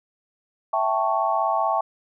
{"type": "chord", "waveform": "sine", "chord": "A dominant seventh", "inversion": "second", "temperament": "equal", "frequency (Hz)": [659.3, 784, 880, 1108.7], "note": ["E5", "G5", "A5", "C#6"], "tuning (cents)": [0, 0, 0, 0], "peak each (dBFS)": -25, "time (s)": [0.73, 1.81], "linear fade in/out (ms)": 5, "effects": []}